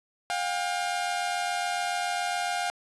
sawtooth tone pair together, 710.9 / 798 Hz, F5 / G5, +31 / +31 cents, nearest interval major second, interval 200 cents, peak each -25 / -28 dBFS, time 0.3-2.7 s, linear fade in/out 0 ms, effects resampled to 24000 Hz + 8-bit

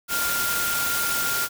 sine tone in noise, 1401 Hz, F6, 5 cents sharp, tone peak -26 dBFS, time 0.08-1.49 s, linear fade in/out 50 ms, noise white, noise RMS -26 dBFS, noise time 0.08-1.49 s, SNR -3 dB, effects none

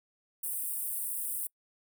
pink high-pass noise, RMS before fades -35 dBFS, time 0.43-1.47 s, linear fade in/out 5 ms, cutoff 8500 Hz, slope 96 dB/octave, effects noise-tail reverb RT60 0.1 s tail -26 dB re dry

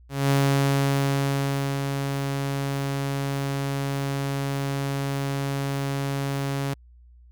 sawtooth tone with ADSR envelope, 138.59 Hz, C#3, in tune, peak -14 dBFS, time 0.09-6.74 s, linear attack 210 ms, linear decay 1500 ms, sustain -7 dB, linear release 7 ms, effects added 60 Hz sine -48 dBFS peak until 7.31 s

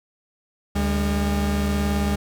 40% pulse tone pair together, 73.7 / 202.3 Hz, D2 / G#3, +7 / -45 cents, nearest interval octave + perfect fourth, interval 1748 cents, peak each -22 dBFS, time 0.75-2.16 s, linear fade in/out 10 ms, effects none

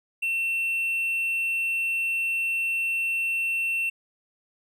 triangle tone, 2700 Hz, E7, 41 cents sharp, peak -22 dBFS, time 0.22-3.9 s, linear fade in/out 10 ms, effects none

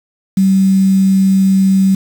sine tone with quantisation, 192.3 Hz, G3, 33 cents flat, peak -7 dBFS, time 0.37-1.95 s, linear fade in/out 5 ms, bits 5, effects none

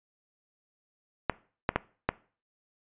clicks, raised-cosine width 0.5 ms, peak -9 dBFS, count 4, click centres 1.297 / 1.691 / 1.76 / 2.09 s, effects noise-tail reverb RT60 0.4 s tail -20 dB re dry + resampled to 8000 Hz

